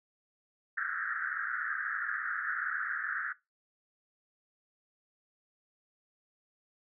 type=band-pass noise; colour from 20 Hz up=white; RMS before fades=-35 dBFS; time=0.77-3.33 s; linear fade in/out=10 ms; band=1300 to 1800 Hz; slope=96 dB/octave; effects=noise-tail reverb RT60 0.2 s tail -18 dB re dry